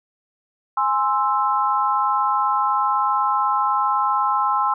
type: chord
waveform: sine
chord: Ab augmented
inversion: none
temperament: equal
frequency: 830.6 / 1046.5 / 1318.5 Hz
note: Ab5 / C6 / E6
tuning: 0 / 0 / 0 cents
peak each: -22 / -20 / -22 dBFS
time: 0.77-4.74 s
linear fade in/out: 5 ms
effects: none